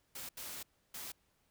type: noise bursts at uneven times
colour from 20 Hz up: white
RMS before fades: -45 dBFS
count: 3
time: 0.15-0.29 / 0.37-0.63 / 0.94-1.12 s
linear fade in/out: 5 ms
effects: pink hiss -75 dBFS RMS until 1.5 s